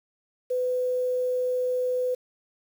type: tone with quantisation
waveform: sine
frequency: 502 Hz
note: B4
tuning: 28 cents sharp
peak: -23 dBFS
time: 0.5-2.15 s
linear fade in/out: 10 ms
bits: 8
effects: none